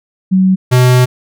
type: tone pair in turn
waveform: sine / square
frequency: 188 / 125.75 Hz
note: F#3 / B2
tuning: +28 / +32 cents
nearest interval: perfect fifth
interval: 696 cents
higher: first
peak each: -6 dBFS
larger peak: neither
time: 0.31-0.56 / 0.71-1.06 s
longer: second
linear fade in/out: 20 ms
effects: none